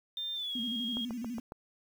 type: tone with pitch glide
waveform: sine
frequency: 3600 to 3263 Hz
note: A7 to G#7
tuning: +39 to -31 cents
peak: -34 dBFS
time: 0.17-1.05 s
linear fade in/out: 2 ms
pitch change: -170 cents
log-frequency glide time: 0.35-0.57 s
type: tone with vibrato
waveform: sine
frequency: 235.8 Hz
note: A#3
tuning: 20 cents sharp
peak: -35 dBFS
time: 0.55-1.4 s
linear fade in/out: 5 ms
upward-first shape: square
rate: 12 Hz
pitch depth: 96 cents each way
type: click train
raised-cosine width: 1 ms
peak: -28 dBFS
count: 5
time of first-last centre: 0.97-1.521 s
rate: 7.26 Hz
effects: 9-bit